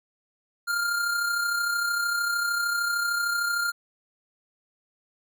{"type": "tone with amplitude modulation", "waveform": "square", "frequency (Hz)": 1402, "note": "F6", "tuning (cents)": 6, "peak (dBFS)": -23, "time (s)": [0.67, 3.72], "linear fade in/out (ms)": 20, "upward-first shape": "sine", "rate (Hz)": 33.2, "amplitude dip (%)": 40, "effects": []}